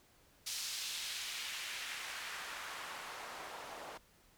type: noise with band-pass filter sweep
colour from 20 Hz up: white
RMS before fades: -44 dBFS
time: 0.46-3.98 s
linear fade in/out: 10 ms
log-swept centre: 4900 to 630 Hz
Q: 1.1
effects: pink hiss -67 dBFS RMS until 4.37 s